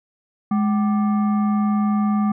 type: tone with frequency modulation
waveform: sine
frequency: 208.9 Hz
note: G#3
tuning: 10 cents sharp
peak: -16 dBFS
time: 0.51-2.32 s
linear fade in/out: 5 ms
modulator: 974 Hz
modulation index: 0.44
effects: none